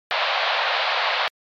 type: band-pass noise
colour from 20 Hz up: pink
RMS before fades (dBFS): -22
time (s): 0.11-1.28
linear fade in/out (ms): 0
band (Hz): 570 to 4300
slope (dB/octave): 48
effects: MP3 96 kbps